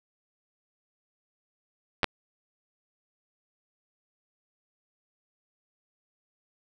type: clicks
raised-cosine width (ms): 0.3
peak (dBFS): -7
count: 2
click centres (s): 2.032 / 2.043
effects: none